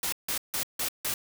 white noise bursts, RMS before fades -30 dBFS, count 5, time 0.03-1.14 s, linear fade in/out 2 ms, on 94 ms, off 160 ms, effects none

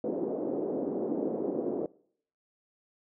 pink band-pass noise, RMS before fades -32 dBFS, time 0.04-1.86 s, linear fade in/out 2 ms, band 270 to 500 Hz, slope 24 dB/octave, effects noise-tail reverb RT60 0.6 s tail -22 dB re dry

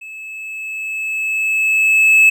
triangle tone with level ramp, 2601 Hz, E7, 24 cents flat, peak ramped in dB -29 to -4 dBFS, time 0.01-2.3 s, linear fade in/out 10 ms, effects none

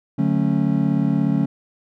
triangle chord, D major seventh, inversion none, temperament just, 146.83 / 183.54 / 220.2 / 275.3 Hz, D3 / F#3 / A3 / C#4, 0 / -14 / +2 / -12 cents, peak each -20 dBFS, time 0.18-1.46 s, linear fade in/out 10 ms, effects none

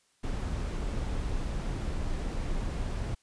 brown noise, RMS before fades -32 dBFS, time 0.23-3.15 s, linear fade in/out 10 ms, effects white hiss -69 dBFS RMS until 3.22 s + resampled to 22050 Hz

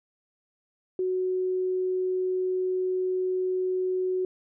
sine tone, 370 Hz, F#4, in tune, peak -24 dBFS, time 0.99-4.25 s, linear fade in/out 2 ms, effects none

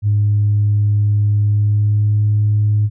sine tone with pitch glide, 103.83 to 105.16 Hz, G#2 to G#2, 0 to +22 cents, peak -10 dBFS, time 0.02-2.9 s, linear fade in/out 50 ms, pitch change +22 cents, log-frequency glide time 1.4-2.22 s, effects tanh soft clip ceiling -7 dBFS

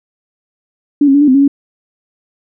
sine tone with pitch steps, 288.8 / 272.8 / 286 / 294.9 / 258.3 / 277.6 / 280.7 Hz, D4 / C#4 / D4 / D4 / C4 / C#4 / C#4, -29 / -28 / -46 / +7 / -22 / +3 / +22 cents, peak -5 dBFS, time 1.01-1.479 s, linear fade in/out 5 ms, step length 67 ms, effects none

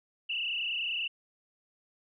sine tone with frequency modulation, 2794 Hz, F7, in tune, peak -30 dBFS, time 0.29-1.08 s, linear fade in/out 10 ms, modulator 30.4 Hz, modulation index 5, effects none

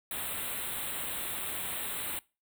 white band-stop noise, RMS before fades -36 dBFS, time 0.11-2.19 s, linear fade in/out 2 ms, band 4000 to 7900 Hz, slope 96 dB/octave, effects noise-tail reverb RT60 0.3 s tail -23 dB re dry

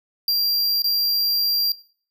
square tone with dropouts, 4749 Hz, D8, 18 cents sharp, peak -18 dBFS, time 0.28-1.72 s, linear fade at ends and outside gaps 2 ms, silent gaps 0.821-0.842 s, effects noise-tail reverb RT60 0.5 s tail -21 dB re dry

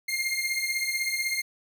sawtooth beating tone pair, 2113 / 2129 Hz, C7 / C7, +16 / +30 cents, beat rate 16 Hz, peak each -26 dBFS, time 0.08-1.42 s, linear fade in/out 10 ms, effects none

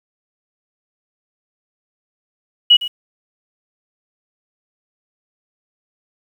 sine tone with echo, 2918 Hz, F#7, 25 cents flat, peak -5 dBFS, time 2.7-2.77 s, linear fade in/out 10 ms, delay 110 ms, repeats 1, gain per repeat -15 dB, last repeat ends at 2.88 s, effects 7-bit

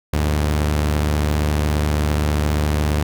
sawtooth tone pair together, 74.79 / 103.5 Hz, D2 / G#2, +32 / -5 cents, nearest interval tritone, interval 563 cents, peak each -13 / -22 dBFS, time 0.13-3.03 s, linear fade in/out 5 ms, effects none

